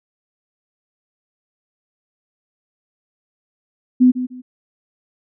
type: tone with echo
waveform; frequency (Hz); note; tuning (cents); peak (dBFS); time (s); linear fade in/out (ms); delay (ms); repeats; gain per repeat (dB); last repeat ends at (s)
sine; 252; B3; +35; -7; 4-4.12; 20; 150; 2; -12; 4.42
effects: none